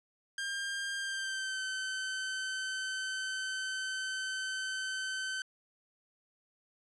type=tone with pitch glide; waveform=sawtooth; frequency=1600 to 1533.1 Hz; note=G6 to G6; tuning=+35 to -39 cents; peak=-31 dBFS; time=0.38-5.42 s; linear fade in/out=2 ms; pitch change=-74 cents; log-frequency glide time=0.96-1.62 s; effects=resampled to 22050 Hz